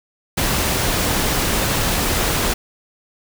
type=noise; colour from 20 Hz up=pink; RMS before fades=-19 dBFS; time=0.37-2.54 s; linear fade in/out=10 ms; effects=none

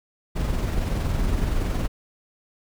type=noise with amplitude modulation; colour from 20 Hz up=brown; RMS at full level=-22 dBFS; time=0.35-1.88 s; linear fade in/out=20 ms; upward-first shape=sine; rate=21.5 Hz; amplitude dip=35%; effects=none

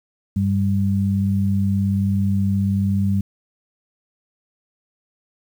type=tone pair together; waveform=sine; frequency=98 / 196.74 Hz; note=G2 / G3; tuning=0 / +7 cents; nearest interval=octave; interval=1207 cents; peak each=-19 dBFS; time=0.36-3.21 s; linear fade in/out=5 ms; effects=8-bit

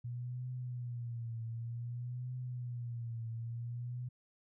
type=tone with vibrato; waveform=sine; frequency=120 Hz; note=B2; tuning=49 cents flat; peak=-38 dBFS; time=0.04-4.09 s; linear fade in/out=10 ms; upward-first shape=triangle; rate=0.54 Hz; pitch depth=94 cents each way; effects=none

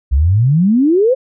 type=exponential sweep; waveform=sine; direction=up; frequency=61.74 to 542 Hz; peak=-8 dBFS; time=0.11-1.15 s; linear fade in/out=20 ms; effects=none

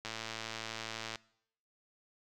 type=click train; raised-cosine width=0.2 ms; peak=-22 dBFS; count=125; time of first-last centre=0.05-1.157 s; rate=112 Hz; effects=noise-tail reverb RT60 0.7 s tail -22 dB re dry

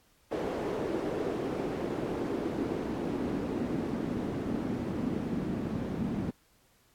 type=noise with band-pass filter sweep; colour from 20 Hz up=pink; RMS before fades=-33 dBFS; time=0.31-6.31 s; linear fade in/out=10 ms; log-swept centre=430 to 210 Hz; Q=1.9; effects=pink hiss -66 dBFS RMS until 6.94 s + AAC 64 kbps

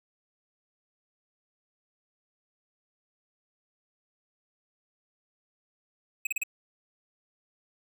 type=tone bursts; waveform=square; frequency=2548 Hz; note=D#7; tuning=41 cents sharp; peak=-27 dBFS; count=4; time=6.25-6.435 s; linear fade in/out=5 ms; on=20 ms; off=35 ms; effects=none

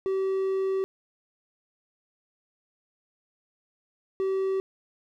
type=tone pair in turn; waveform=triangle; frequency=383.8 / 383.8 Hz; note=G4 / G4; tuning=-37 / -37 cents; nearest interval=unison; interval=0 cents; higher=neither; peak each=-22 dBFS; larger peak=neither; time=0.06-0.84 / 4.2-4.6 s; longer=first; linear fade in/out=0 ms; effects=none

